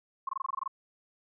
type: tone bursts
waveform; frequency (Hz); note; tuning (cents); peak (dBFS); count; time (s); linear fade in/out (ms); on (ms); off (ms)
sine; 1074; C6; +45; -29; 10; 0.27-0.678; 5; 21; 22
effects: none

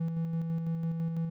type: tone with tremolo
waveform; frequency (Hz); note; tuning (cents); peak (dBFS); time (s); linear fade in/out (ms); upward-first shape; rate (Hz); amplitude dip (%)
triangle; 164.81; E3; 0; -26; 0-1.3; 10; square; 6; 35
effects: none

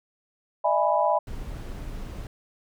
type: chord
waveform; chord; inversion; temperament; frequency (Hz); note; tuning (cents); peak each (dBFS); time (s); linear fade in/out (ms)
sine; E dominant seventh; third; equal with one note detuned; 602.8 / 659.3 / 830.6 / 987.8; D5 / E5 / G#5 / B5; +45 / 0 / 0 / 0; -25; 0.64-1.19; 10
type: noise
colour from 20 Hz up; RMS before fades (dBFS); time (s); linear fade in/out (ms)
brown; -35; 1.27-2.27; 2
effects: none

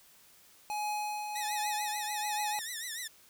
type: tone with tremolo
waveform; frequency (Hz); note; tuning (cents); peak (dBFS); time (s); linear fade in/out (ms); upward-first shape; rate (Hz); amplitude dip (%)
square; 840; G#5; +19; -32; 0.7-2.59; 0; triangle; 1.3; 45
type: tone with vibrato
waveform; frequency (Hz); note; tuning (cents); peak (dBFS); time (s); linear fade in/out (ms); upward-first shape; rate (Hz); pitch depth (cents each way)
10% pulse; 1864.7; A#6; 0; -28; 1.35-3.08; 10; triangle; 6.8; 150
effects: white hiss -60 dBFS RMS until 3.29 s

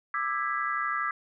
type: chord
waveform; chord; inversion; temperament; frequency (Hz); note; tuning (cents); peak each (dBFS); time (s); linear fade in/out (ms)
sine; E dominant seventh; third; just; 1186.7 / 1318.5 / 1648.1 / 1977.8; D6 / E6 / G#6 / B6; +18 / 0 / -14 / +2; -31 / -32 / -33 / -35; 0.14-1.11; 2
effects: none

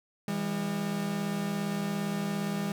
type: tone pair together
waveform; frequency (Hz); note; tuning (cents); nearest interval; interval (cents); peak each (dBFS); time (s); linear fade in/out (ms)
40% pulse; 164.97 / 202.4; E3 / G#3; +2 / -44; major third; 354; -34 / -30; 0.28-2.72; 2
effects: none

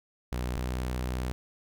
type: tone pair in turn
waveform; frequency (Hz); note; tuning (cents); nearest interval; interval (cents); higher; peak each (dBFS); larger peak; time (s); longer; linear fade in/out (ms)
sawtooth; 61.74 / 62.53; B1 / B1; 0 / +22; unison; 22; second; -26; neither; 0.32-0.57 / 0.57-1.32; second; 0
effects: none

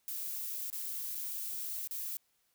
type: noise with dropouts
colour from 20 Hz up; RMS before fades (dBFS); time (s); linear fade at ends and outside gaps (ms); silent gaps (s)
violet; -39; 0.08-2.17; 0; 0.701-0.728 / 1.148-1.152 / 1.874-1.91
effects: white hiss -75 dBFS RMS until 2.54 s

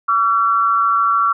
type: tone pair together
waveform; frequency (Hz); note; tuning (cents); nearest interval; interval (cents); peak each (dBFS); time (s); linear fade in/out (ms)
sine; 1143 / 1356.8; D6 / E6; -47 / +50; minor third; 297; -15; 0.08-1.33; 10
effects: none

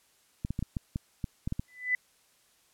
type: clicks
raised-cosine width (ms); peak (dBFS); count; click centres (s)
5; -19; 10; 0.449 / 0.506 / 0.591 / 0.626 / 0.768 / 0.959 / 1.242 / 1.475 / 1.524 / 1.595
type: tone with exponential growth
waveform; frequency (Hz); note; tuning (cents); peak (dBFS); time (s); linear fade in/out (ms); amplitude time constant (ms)
sine; 1998; B6; +20; -21; 1.68-1.95; 2; 57
effects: white hiss -66 dBFS RMS until 2.73 s + low-pass 12000 Hz 12 dB/octave

